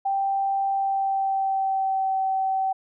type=tone with pitch glide; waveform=sine; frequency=784 to 767 Hz; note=G5 to G5; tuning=0 to -38 cents; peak=-21 dBFS; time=0.05-2.73 s; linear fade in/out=10 ms; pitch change=-38 cents; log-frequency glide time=0.7-2.17 s; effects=none